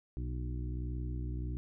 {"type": "harmonic tone with a mistuned harmonic", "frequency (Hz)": 61.5, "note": "B1", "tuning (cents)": -7, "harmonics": [1, 2, 3, 4, 5, 6], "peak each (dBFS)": [-36, -40, -52, -50, -47, -54], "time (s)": [0.17, 1.57], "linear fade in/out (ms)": 0, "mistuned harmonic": 4, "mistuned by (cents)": -35, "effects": []}